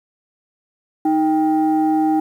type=tone pair together; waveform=sine; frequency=312.7 / 788 Hz; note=D#4 / G5; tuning=+9 / +9 cents; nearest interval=octave + major third; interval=1600 cents; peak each=-14 / -18 dBFS; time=1.05-2.2 s; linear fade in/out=5 ms; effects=tanh soft clip ceiling -8 dBFS + 8-bit